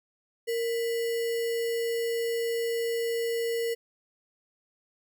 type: tone with sample-and-hold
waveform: sine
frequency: 463.4 Hz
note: A#4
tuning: 10 cents flat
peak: -26 dBFS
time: 0.47-3.75 s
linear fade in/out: 20 ms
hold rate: 2450 Hz
effects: none